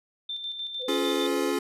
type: tone with tremolo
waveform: sine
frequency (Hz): 3569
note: A7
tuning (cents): +24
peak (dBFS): -30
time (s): 0.29-1.27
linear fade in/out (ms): 5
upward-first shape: square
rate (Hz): 6.6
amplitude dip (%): 45
type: tone with vibrato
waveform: sine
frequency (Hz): 508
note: B4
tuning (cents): +49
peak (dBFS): -32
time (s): 0.79-1.54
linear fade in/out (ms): 50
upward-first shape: sine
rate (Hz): 19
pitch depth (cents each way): 46
type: chord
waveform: square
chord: Db major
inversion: none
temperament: equal with one note detuned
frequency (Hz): 277.2 / 349.2 / 424.8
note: Db4 / F4 / Ab4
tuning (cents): 0 / 0 / +39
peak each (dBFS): -30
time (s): 0.88-1.59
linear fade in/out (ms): 5
effects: resampled to 32000 Hz